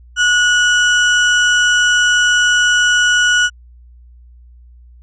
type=tone with sample-and-hold; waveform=sine; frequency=1457 Hz; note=F#6; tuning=27 cents flat; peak=-9 dBFS; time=0.16-3.5 s; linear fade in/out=50 ms; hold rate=4410 Hz; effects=added 60 Hz sine -39 dBFS peak until 5.02 s + resampled to 16000 Hz